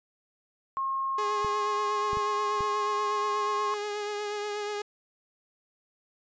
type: tone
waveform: sine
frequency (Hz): 1076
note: C6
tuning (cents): +48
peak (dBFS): -27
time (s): 0.77-3.74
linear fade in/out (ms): 0
type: tone with vibrato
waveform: sawtooth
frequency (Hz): 415.3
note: G#4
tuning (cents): 0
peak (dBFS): -27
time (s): 1.18-4.82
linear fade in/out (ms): 5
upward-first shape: triangle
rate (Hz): 8.3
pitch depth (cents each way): 28
type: clicks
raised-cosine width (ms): 5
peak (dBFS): -27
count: 4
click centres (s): 1.447 / 2.132 / 2.171 / 2.607
effects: resampled to 16000 Hz

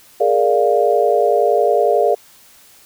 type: chord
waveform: sine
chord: Bb dominant seventh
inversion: third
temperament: equal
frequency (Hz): 415.3 / 466.2 / 587.3 / 698.5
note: Ab4 / Bb4 / D5 / F5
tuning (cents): 0 / 0 / 0 / 0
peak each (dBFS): -17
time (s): 0.2-2.15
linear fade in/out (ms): 10
effects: white hiss -47 dBFS RMS until 2.85 s

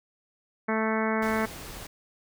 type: harmonic tone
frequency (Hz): 220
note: A3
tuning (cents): 0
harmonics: 1 / 2 / 3 / 4 / 5 / 6 / 7 / 8 / 9 / 10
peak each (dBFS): -28 / -31 / -33 / -34 / -35 / -36 / -36 / -37 / -38 / -38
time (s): 0.68-1.46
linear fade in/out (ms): 10
type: noise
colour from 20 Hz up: pink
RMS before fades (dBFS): -41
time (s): 1.22-1.87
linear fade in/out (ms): 5
effects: none

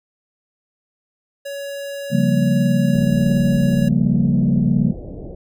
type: tone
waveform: square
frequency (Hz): 561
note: C#5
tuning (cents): +21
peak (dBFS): -27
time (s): 1.45-3.89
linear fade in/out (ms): 10
type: chord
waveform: sine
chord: G half-diminished seventh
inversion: second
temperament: equal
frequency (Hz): 138.59 / 174.61 / 196 / 233.1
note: Db3 / F3 / G3 / Bb3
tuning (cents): 0 / 0 / 0 / 0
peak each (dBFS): -19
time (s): 2.1-4.94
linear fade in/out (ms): 50
type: low-pass noise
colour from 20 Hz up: pink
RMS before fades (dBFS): -32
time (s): 2.94-5.35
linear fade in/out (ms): 5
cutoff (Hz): 630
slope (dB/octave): 48
effects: none

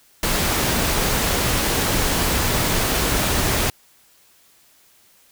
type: noise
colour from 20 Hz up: pink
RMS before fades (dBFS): -20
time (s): 0.23-3.7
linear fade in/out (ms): 2
effects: white hiss -55 dBFS RMS until 5.31 s

